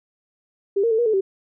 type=tone with pitch steps; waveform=sine; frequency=396.9 / 462.8 / 442.4 / 477.1 / 435.7 / 385.9 Hz; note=G4 / A#4 / A4 / A#4 / A4 / G4; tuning=+22 / -13 / +9 / +40 / -17 / -27 cents; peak=-16 dBFS; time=0.76-1.21 s; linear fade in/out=10 ms; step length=75 ms; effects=none